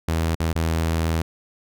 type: tone with dropouts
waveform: sawtooth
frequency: 81.5 Hz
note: E2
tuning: 19 cents flat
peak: -16 dBFS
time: 0.08-1.22 s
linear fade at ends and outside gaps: 5 ms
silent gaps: 0.352-0.401 / 0.53-0.554 s
effects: none